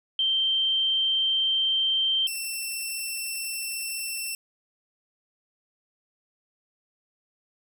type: tone pair in turn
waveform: sine / 10% pulse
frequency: 3136 / 2689 Hz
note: G7 / E7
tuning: 0 / +34 cents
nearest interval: minor third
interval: 266 cents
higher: first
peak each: -21 dBFS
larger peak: neither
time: 0.19-2.27 / 2.27-4.35 s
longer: neither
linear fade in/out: 2 ms
effects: none